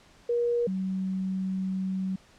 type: tone pair in turn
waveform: sine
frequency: 476.3 / 189.02 Hz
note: A#4 / F#3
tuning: +37 / +37 cents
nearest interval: octave + major third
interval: 1600 cents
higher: first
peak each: -23 / -27 dBFS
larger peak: first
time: 0.29-0.67 / 0.67-2.16 s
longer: second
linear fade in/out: 5 ms
effects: pink hiss -57 dBFS RMS until 2.38 s + low-pass 7000 Hz 12 dB/octave